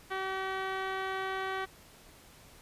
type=tone with low-pass filter; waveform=15% pulse; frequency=381.7 Hz; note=G4; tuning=46 cents flat; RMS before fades=-35 dBFS; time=0.1-1.66 s; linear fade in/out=20 ms; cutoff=2500 Hz; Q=3.1; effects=pink hiss -56 dBFS RMS until 2.61 s + resampled to 32000 Hz